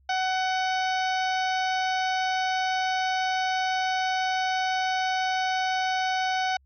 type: harmonic tone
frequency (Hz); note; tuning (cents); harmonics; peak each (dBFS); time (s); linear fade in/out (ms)
749; F#5; +21; 1 / 2 / 3 / 4 / 5 / 6 / 7 / 8; -25 / -31 / -35 / -37 / -39 / -41 / -42 / -43; 0.09-6.57; 5
effects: added 67 Hz sine -58 dBFS peak until 6.65 s